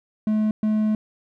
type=tone bursts at uneven times; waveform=triangle; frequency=214.9 Hz; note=A3; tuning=41 cents flat; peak=-16 dBFS; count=2; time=0.27-0.51 / 0.63-0.95 s; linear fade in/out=2 ms; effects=none